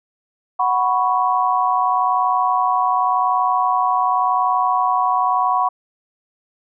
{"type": "chord", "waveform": "sine", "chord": "F# suspended fourth", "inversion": "none", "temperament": "equal", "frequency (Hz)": [740, 987.8, 1108.7], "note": ["F#5", "B5", "C#6"], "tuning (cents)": [0, 0, 0], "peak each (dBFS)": -19, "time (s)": [0.59, 5.69], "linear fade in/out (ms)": 10, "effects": []}